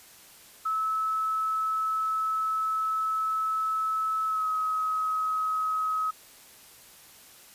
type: tone with pitch glide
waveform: sine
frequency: 1300 to 1274 Hz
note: E6 to D#6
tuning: -24 to +41 cents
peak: -25 dBFS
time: 0.65-6.11 s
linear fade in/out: 10 ms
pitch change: -35 cents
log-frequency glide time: 4.27-4.47 s
effects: white hiss -52 dBFS RMS until 7.54 s + resampled to 32000 Hz